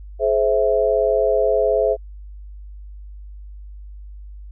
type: chord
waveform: sine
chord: Ab augmented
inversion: none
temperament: equal with one note detuned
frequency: 424.5 / 523.3 / 659.3 Hz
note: Ab4 / C5 / E5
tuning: +38 / 0 / 0 cents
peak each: -19 dBFS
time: 0.19-1.97 s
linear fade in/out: 50 ms
effects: added 50 Hz sine -34 dBFS peak until 4.51 s